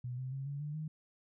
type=tone with pitch steps; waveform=sine; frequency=123.9 / 129.61 / 135.58 / 141.83 / 148.37 / 155.21 Hz; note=B2 / C3 / C#3 / C#3 / D3 / D#3; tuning=+6 / -16 / -38 / +40 / +18 / -4 cents; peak=-37 dBFS; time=0.04-0.88 s; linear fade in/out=5 ms; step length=140 ms; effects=none